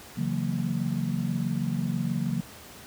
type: chord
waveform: sine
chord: F# dominant seventh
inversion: second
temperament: just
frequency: 138.75 / 166.5 / 185 / 231.2 Hz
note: C#3 / E3 / F#3 / A#3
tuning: +2 / +18 / 0 / -14 cents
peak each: -31 dBFS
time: 0.17-2.41 s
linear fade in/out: 10 ms
effects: pink hiss -46 dBFS RMS until 2.86 s + high-pass 60 Hz 12 dB/octave